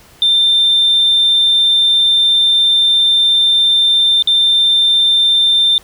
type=tone with dropouts; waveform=sine; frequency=3583 Hz; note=A7; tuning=31 cents sharp; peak=-7 dBFS; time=0.22-5.78 s; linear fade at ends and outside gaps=1 ms; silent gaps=4.224-4.273 s; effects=tanh soft clip ceiling -4 dBFS + pink hiss -44 dBFS RMS until 5.83 s